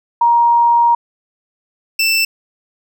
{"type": "tone pair in turn", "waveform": ["sine", "25% pulse"], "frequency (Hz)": [942, 2664], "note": ["A#5", "E7"], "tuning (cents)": [18, 18], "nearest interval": "octave + tritone", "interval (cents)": 1800, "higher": "second", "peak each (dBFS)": -8, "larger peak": "neither", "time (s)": [[0.21, 0.95], [1.99, 2.25]], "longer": "first", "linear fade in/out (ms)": 5, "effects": []}